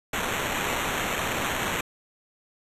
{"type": "noise with sample-and-hold", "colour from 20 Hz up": "violet", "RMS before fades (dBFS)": -28, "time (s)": [0.13, 1.81], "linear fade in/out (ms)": 5, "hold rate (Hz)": 4900, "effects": ["resampled to 32000 Hz"]}